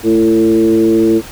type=tone with frequency modulation; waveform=sine; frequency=335.2 Hz; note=E4; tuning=29 cents sharp; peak=-7 dBFS; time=0.03-1.22 s; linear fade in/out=50 ms; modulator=113 Hz; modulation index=0.86; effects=pink hiss -32 dBFS RMS until 1.31 s